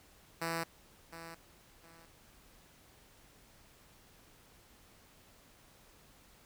5% pulse tone with echo, 165.6 Hz, E3, 8 cents sharp, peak -23 dBFS, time 0.41-0.64 s, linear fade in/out 10 ms, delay 710 ms, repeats 2, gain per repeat -12 dB, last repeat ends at 2.06 s, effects pink hiss -62 dBFS RMS until 6.45 s

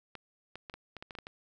clicks, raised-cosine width 0.3 ms, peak -27 dBFS, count 10, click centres 0.153 / 0.556 / 0.698 / 0.74 / 0.967 / 1.025 / 1.108 / 1.152 / 1.187 / 1.269 s, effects none

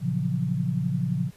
sine chord, Gb major seventh, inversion first, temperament just, 115.62 / 138.75 / 173.43 / 185 Hz, Bb2 / Db3 / F3 / Gb3, -14 / +2 / -12 / 0 cents, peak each -31 / -27 / -27 / -33 dBFS, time 0-1.31 s, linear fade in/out 50 ms, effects pink hiss -56 dBFS RMS until 1.36 s + resampled to 32000 Hz

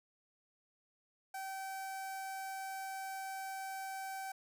sawtooth tone with notch filter, 771 Hz, G5, 29 cents flat, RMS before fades -43 dBFS, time 1.34-4.32 s, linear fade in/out 5 ms, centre 3400 Hz, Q 1.1, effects none

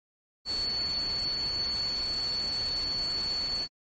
sine tone in noise, 4435 Hz, C#8, in tune, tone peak -28 dBFS, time 0.45-3.68 s, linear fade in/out 50 ms, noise pink, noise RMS -41 dBFS, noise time 0.45-3.68 s, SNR +10 dB, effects MP3 32 kbps

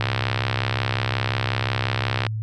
click train, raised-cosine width 0.3 ms, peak -6 dBFS, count 149, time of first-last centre 0.01-2.266 s, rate 65.6 Hz, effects added 109 Hz sine -24 dBFS peak until 2.42 s

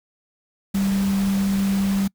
sine tone in noise, 196 Hz, G3, in tune, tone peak -18 dBFS, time 0.74-2.08 s, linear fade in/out 10 ms, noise pink, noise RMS -33 dBFS, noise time 0.74-2.08 s, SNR +12 dB, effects noise-tail reverb RT60 0.1 s tail -26 dB re dry

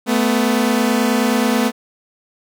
sawtooth tone pair together, 220 / 249.3 Hz, A3 / B3, 0 / +16 cents, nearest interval major second, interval 216 cents, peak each -13 dBFS, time 0.06-1.72 s, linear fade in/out 50 ms, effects none

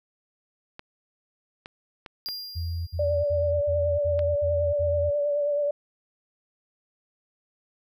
clicks, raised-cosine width 0.3 ms, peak -23 dBFS, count 5, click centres 0.794 / 1.659 / 2.062 / 2.287 / 4.192 s
square tone with exponential decay, 4800 Hz, D8, 37 cents sharp, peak -30 dBFS, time 2.26-3.51 s, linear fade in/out 0 ms, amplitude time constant 270 ms
sine tone bursts, 85 Hz, F2, 46 cents flat, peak -27 dBFS, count 7, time 2.55-5.108 s, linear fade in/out 20 ms, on 320 ms, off 53 ms
sine tone with vibrato, 581 Hz, D5, 19 cents flat, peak -22 dBFS, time 2.99-5.71 s, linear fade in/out 5 ms, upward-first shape triangle, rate 9.3 Hz, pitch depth 34 cents each way
effects none

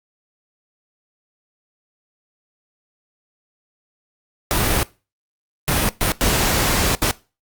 pink noise bursts at uneven times, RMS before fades -18 dBFS, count 5, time 4.51-4.83 / 5.68-5.89 / 6.01-6.12 / 6.21-6.95 / 7.02-7.11 s, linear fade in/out 0 ms, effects noise-tail reverb RT60 0.3 s tail -20 dB re dry + Opus 48 kbps

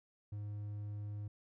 triangle tone, 103.7 Hz, G#2, 2 cents flat, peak -38 dBFS, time 0.32-1.28 s, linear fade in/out 5 ms, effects none

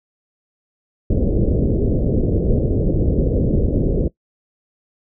pink low-pass noise, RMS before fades -17 dBFS, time 1.1-4.08 s, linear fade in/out 5 ms, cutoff 530 Hz, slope 48 dB/octave, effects noise-tail reverb RT60 0.1 s tail -20 dB re dry

